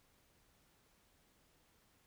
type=silence; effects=pink hiss -72 dBFS RMS until 2.06 s